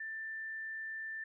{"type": "tone", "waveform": "sine", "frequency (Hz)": 1776, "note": "A6", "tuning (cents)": 16, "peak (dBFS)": -39, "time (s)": [0, 1.24], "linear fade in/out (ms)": 5, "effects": []}